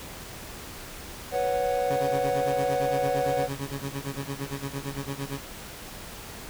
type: chord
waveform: triangle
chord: B suspended second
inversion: none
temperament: equal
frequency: 493.9 / 554.4 / 740 Hz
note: B4 / C#5 / F#5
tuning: 0 / 0 / 0 cents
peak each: -26 dBFS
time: 1.31-3.49 s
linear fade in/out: 50 ms
type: tone with tremolo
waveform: 20% pulse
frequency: 138.59 Hz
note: C#3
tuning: in tune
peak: -24 dBFS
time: 1.9-5.41 s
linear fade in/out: 5 ms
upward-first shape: sine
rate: 8.8 Hz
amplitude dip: 95%
effects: pink hiss -41 dBFS RMS until 6.49 s